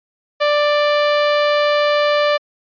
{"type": "tone", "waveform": "sawtooth", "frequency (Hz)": 589, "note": "D5", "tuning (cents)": 5, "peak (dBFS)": -9, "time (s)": [0.4, 2.38], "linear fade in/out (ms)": 20, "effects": ["resampled to 11025 Hz"]}